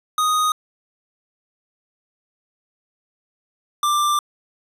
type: tone pair in turn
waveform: square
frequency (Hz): 1244.5 / 1183.1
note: D#6 / D6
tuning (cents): 0 / +12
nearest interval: minor second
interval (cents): 88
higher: first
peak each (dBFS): -17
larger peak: neither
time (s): 0.18-0.52 / 3.83-4.19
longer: second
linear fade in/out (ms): 2
effects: resampled to 32000 Hz + 9-bit